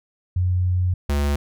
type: tone pair in turn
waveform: sine / square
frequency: 90.6 / 71.76 Hz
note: F#2 / D2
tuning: -36 / -40 cents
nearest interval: major third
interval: 404 cents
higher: first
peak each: -17 / -19 dBFS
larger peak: first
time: 0.36-0.94 / 1.09-1.36 s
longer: first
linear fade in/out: 5 ms
effects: none